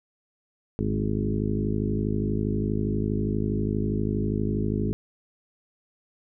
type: harmonic tone with a mistuned harmonic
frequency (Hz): 52.4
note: G#1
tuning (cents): +16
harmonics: 1 / 2 / 3 / 4 / 5 / 6 / 7 / 8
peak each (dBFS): -32 / -29 / -33 / -29 / -32 / -35 / -34 / -34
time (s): 0.79-4.93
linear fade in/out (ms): 0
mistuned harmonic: 3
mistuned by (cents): -34
effects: none